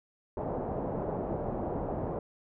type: low-pass noise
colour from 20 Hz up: white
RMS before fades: -34 dBFS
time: 0.37-2.19 s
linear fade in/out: 2 ms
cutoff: 720 Hz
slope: 24 dB/octave
effects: none